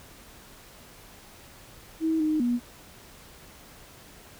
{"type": "tone with pitch steps", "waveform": "sine", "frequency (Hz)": [321.2, 309.2, 241.4], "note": ["E4", "D#4", "B3"], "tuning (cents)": [-45, -11, -39], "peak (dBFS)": -22, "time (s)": [2, 2.6], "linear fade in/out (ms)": 50, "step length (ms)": 200, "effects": ["pink hiss -50 dBFS RMS until 4.39 s"]}